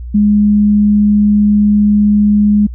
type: tone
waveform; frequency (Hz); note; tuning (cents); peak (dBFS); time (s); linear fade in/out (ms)
sine; 207.6; G#3; 0; -6; 0.14-2.67; 10
effects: added 60 Hz sine -22 dBFS peak until 2.74 s